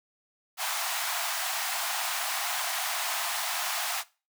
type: high-pass noise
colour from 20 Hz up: pink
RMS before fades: -31 dBFS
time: 0.57-4.04 s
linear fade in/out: 50 ms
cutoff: 660 Hz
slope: 96 dB/octave
effects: noise-tail reverb RT60 0.3 s tail -19 dB re dry